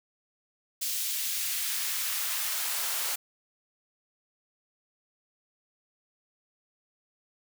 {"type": "noise with high-pass filter sweep", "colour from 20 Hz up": "white", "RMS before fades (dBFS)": -31, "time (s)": [0.81, 3.16], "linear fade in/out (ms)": 10, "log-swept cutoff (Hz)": [3500, 610], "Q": 0.82, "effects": []}